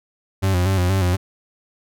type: tone with vibrato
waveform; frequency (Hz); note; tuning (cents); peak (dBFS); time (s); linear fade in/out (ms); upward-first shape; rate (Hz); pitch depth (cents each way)
40% pulse; 92.8; F#2; +6; -15; 0.42-1.17; 20; square; 4.2; 64
effects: none